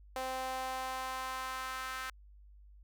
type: tone with high-pass filter sweep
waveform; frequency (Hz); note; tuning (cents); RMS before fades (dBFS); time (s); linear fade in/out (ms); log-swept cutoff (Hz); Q
sawtooth; 260; C4; -11; -39; 0.16-2.1; 0; 640 to 1400; 2.5
effects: added 50 Hz sine -54 dBFS peak until 2.83 s